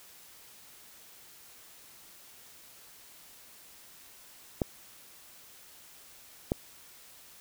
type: clicks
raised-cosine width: 2 ms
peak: -13 dBFS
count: 2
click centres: 4.618 / 6.519 s
effects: white hiss -54 dBFS RMS until 7.4 s